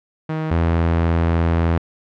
sawtooth tone pair in turn, 157.5 / 83.43 Hz, D#3 / E2, +21 / +21 cents, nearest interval major seventh, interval 1100 cents, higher first, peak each -17 / -11 dBFS, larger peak second, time 0.29-0.51 / 0.51-1.78 s, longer second, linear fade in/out 5 ms, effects low-pass 2000 Hz 12 dB/octave

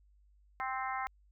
harmonic tone, 261.6 Hz, C4, in tune, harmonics 3 / 4 / 5 / 6 / 7 / 8, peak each -38 / -39 / -41 / -47 / -45 / -44 dBFS, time 0.6-1.07 s, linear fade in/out 0 ms, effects added 50 Hz sine -62 dBFS peak until 1.31 s

